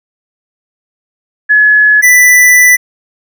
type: tone pair in turn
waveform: sine / square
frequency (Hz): 1700 / 1983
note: G#6 / B6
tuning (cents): +40 / +7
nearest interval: minor third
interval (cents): 267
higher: second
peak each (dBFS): -3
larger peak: neither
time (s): 1.49-2.02 / 2.02-2.77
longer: second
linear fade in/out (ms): 20
effects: none